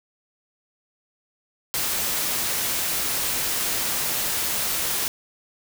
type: noise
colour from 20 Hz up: white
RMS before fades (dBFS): -25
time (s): 1.74-5.08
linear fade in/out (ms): 0
effects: none

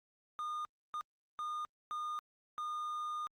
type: tone bursts at uneven times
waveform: triangle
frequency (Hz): 1219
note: D#6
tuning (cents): -36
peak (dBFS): -35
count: 5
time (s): 0.39-0.65 / 0.94-1.01 / 1.39-1.65 / 1.91-2.19 / 2.58-3.27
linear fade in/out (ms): 0
effects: Opus 48 kbps

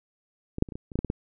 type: clicks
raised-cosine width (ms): 3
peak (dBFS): -19 / -7 / -28 / -25 / -23 / -28 / -15 / -13 / -16 / -14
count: 10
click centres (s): 0.584 / 0.624 / 0.688 / 0.722 / 0.755 / 0.918 / 0.956 / 0.99 / 1.047 / 1.101
effects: none

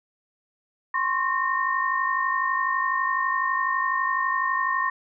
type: tone cluster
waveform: sine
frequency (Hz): 1046 / 1098 / 1835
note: C6 / C#6 / A#6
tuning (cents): -1 / -17 / -28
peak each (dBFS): -26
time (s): 0.94-4.9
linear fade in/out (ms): 5
effects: none

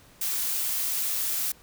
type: noise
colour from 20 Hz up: blue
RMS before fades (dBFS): -28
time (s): 0.21-1.52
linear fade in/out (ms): 5
effects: pink hiss -55 dBFS RMS until 1.62 s

